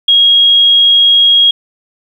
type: tone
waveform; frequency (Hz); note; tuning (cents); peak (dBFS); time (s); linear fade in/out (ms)
sine; 3283; G#7; -21; -4; 0.08-1.51; 5
effects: 7-bit